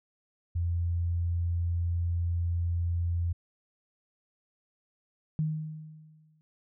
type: tone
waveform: sine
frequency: 85.8 Hz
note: F2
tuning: 30 cents flat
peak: -26 dBFS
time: 0.55-3.33 s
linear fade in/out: 10 ms
type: tone with exponential decay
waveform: sine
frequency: 155.56 Hz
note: D#3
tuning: in tune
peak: -24 dBFS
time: 5.39-6.41 s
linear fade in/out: 0 ms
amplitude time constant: 220 ms
effects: none